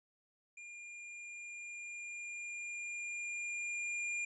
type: tone with level ramp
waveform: square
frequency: 2408 Hz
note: D7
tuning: 43 cents sharp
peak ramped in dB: -49 to -36 dBFS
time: 0.57-4.25 s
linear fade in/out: 5 ms
effects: resampled to 24000 Hz